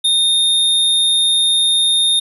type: tone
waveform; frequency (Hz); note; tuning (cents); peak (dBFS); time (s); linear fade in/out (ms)
square; 3664; A#7; -31; -12; 0.04-2.2; 10
effects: resampled to 32000 Hz